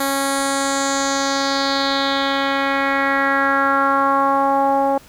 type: tone with low-pass filter sweep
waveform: 10% pulse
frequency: 274.8 Hz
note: C#4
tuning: 15 cents flat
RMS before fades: -18 dBFS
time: 0-4.98 s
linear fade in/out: 5 ms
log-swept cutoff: 12000 to 710 Hz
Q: 3
effects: pink hiss -46 dBFS RMS until 5.08 s